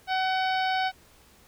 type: harmonic tone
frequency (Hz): 753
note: F#5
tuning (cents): +30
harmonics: 1 / 2 / 3 / 4 / 5 / 6 / 7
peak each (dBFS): -25 / -31 / -35 / -37 / -39 / -41 / -42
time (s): 0.07-0.92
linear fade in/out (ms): 50
effects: pink hiss -57 dBFS RMS until 1.47 s